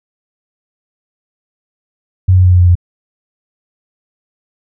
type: tone with pitch steps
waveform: sine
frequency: 92.9 / 91.89 / 90.88 / 89.89 / 88.91 / 87.94 Hz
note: F#2 / F#2 / F#2 / F#2 / F2 / F2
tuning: +7 / -11 / -31 / -50 / +31 / +13 cents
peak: -4 dBFS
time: 2.28-2.754 s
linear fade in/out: 10 ms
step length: 79 ms
effects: none